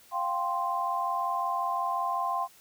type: chord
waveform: sine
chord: F suspended second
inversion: none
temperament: equal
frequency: 698.5 / 784 / 1046.5 Hz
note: F5 / G5 / C6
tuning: 0 / 0 / 0 cents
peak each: -33 / -33 / -29 dBFS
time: 0.11-2.48 s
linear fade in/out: 50 ms
effects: white hiss -57 dBFS RMS until 2.6 s